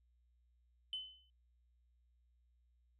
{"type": "tone with exponential decay", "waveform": "sine", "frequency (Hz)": 3035, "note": "F#7", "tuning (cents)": 43, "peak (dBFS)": -36, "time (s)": [0.93, 1.3], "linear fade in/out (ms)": 1, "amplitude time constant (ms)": 79, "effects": ["tanh soft clip ceiling -33 dBFS", "added 60 Hz sine -70 dBFS peak until 2.99 s"]}